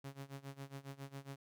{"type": "tone with tremolo", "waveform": "sawtooth", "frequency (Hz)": 137.8, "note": "C#3", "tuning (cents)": -10, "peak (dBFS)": -40, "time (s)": [0.04, 1.36], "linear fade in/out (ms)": 5, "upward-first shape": "sine", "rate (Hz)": 7.3, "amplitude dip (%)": 90, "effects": []}